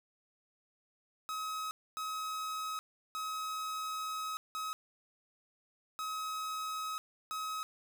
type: tone bursts at uneven times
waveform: 45% pulse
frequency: 1274 Hz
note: D#6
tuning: 41 cents sharp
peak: -36 dBFS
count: 6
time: 1.29-1.71 / 1.97-2.79 / 3.15-4.37 / 4.55-4.73 / 5.99-6.98 / 7.31-7.63 s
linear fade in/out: 0 ms
effects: none